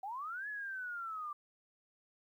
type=linear two-way sweep; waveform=sine; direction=up then down; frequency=740 to 1717 to 1170 Hz; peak=-39 dBFS; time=0.03-1.33 s; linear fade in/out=5 ms; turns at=0.48 s; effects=12-bit